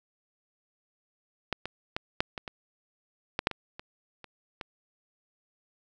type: clicks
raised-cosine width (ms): 0.3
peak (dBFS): -12 / -18 / -14 / -8 / -19 / -21 / -11 / -6 / -19 / -24 / -28 / -20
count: 12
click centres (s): 1.527 / 1.656 / 1.965 / 2.205 / 2.378 / 2.478 / 3.391 / 3.471 / 3.513 / 3.795 / 4.243 / 4.612
effects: none

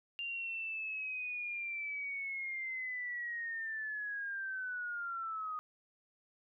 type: linear sweep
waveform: sine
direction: down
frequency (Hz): 2794 to 1238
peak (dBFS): -37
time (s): 0.19-5.59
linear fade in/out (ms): 0
effects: none

